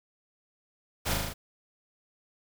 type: noise with echo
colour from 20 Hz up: pink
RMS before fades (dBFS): -30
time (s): 1.05-1.15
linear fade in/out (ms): 20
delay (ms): 38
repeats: 5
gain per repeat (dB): -2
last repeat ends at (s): 1.34
effects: none